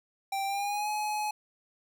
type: tone with pitch glide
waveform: square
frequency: 784 to 845.1 Hz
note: G5 to G#5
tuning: 0 to +30 cents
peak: -30 dBFS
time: 0.32-1.31 s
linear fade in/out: 5 ms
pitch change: +130 cents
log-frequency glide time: 0.45-0.89 s
effects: none